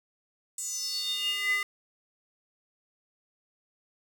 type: tone with high-pass filter sweep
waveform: square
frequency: 405 Hz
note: G#4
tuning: 43 cents flat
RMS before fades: -31 dBFS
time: 0.58-1.63 s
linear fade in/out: 2 ms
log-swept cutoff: 7800 to 1700 Hz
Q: 7.7
effects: none